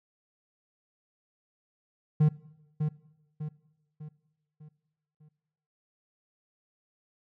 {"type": "tone with echo", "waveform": "triangle", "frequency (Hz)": 152.3, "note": "D#3", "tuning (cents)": -37, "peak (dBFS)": -16, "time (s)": [2.2, 2.29], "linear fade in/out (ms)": 10, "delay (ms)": 600, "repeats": 5, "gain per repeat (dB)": -7, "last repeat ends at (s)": 5.29, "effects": ["noise-tail reverb RT60 1.0 s tail -20 dB re dry"]}